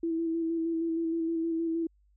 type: tone with vibrato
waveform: sine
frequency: 329.5 Hz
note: E4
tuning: 1 cent flat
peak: -27 dBFS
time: 0.03-1.87 s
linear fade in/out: 5 ms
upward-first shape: square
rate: 6.4 Hz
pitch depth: 19 cents each way
effects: added 50 Hz sine -62 dBFS peak until 2.16 s